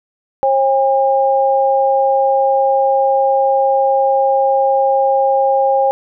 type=tone pair together; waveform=sine; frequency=539 / 807.6 Hz; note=C#5 / G#5; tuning=-49 / -49 cents; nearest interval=perfect fifth; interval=700 cents; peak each=-13 dBFS; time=0.43-5.91 s; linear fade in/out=0 ms; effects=none